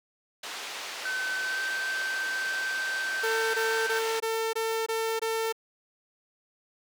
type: band-pass noise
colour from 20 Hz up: white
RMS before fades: -38 dBFS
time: 0.43-4.2 s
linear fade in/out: 5 ms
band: 470 to 4300 Hz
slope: 12 dB/octave
type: tone with pitch glide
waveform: triangle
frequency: 1528 to 1552.9 Hz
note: G6 to G6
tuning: -45 to -17 cents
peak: -27 dBFS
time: 1.05-3.99 s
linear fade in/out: 5 ms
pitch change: +28 cents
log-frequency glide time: 1.41-1.59 s
type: tone bursts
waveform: sawtooth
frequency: 448.8 Hz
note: A4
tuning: 34 cents sharp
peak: -23 dBFS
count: 7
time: 3.23-5.526 s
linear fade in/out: 10 ms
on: 310 ms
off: 21 ms
effects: none